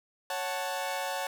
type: chord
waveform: sawtooth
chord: F# minor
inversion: second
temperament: equal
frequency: 554.4 / 740 / 880 Hz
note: C#5 / F#5 / A5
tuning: 0 / 0 / 0 cents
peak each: -32 dBFS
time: 0.3-1.27 s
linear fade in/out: 2 ms
effects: none